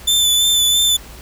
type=tone with vibrato; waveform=sawtooth; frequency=3520 Hz; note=A7; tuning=in tune; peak=-9 dBFS; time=0.07-0.97 s; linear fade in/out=10 ms; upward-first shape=sine; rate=3 Hz; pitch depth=22 cents each way; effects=added 60 Hz sine -38 dBFS peak until 1.21 s + pink hiss -39 dBFS RMS until 1.21 s